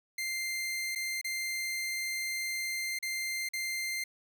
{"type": "tone with dropouts", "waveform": "sawtooth", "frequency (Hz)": 2093, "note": "C7", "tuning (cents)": 0, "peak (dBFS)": -29, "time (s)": [0.18, 4.04], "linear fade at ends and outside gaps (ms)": 5, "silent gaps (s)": [[0.951, 0.957], [1.214, 1.244], [2.989, 3.026], [3.489, 3.534]], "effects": []}